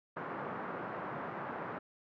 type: band-pass noise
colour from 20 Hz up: white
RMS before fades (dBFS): -41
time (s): 0.16-1.79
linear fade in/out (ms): 10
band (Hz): 120 to 1400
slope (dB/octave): 24
effects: none